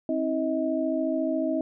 sine tone cluster, 265.9 / 320 / 635 Hz, C4 / D#4 / D#5, +28 / +49 / +35 cents, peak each -28 dBFS, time 0.09-1.61 s, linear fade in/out 2 ms, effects none

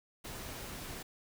pink noise, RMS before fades -44 dBFS, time 0.24-1.03 s, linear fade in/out 10 ms, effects none

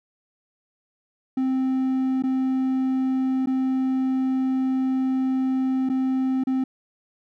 triangle tone with dropouts, 261.6 Hz, C4, in tune, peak -18 dBFS, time 1.37-6.64 s, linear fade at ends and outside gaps 5 ms, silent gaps 2.224-2.236 / 3.46-3.471 / 5.891-5.897 / 6.438-6.47 s, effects none

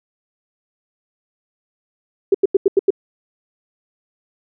sine tone bursts, 392 Hz, G4, in tune, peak -8 dBFS, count 6, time 2.32-2.905 s, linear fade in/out 5 ms, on 25 ms, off 87 ms, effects none

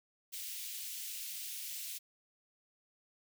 white high-pass noise, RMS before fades -43 dBFS, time 0.32-1.99 s, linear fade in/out 20 ms, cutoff 2400 Hz, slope 24 dB/octave, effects none

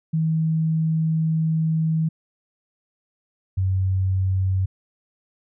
sine tone pair in turn, 160 / 94.53 Hz, D#3 / F#2, +49 / +38 cents, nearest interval major sixth, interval 911 cents, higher first, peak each -18 dBFS, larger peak neither, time 0.13-2.09 / 3.57-4.66 s, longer first, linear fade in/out 10 ms, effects none

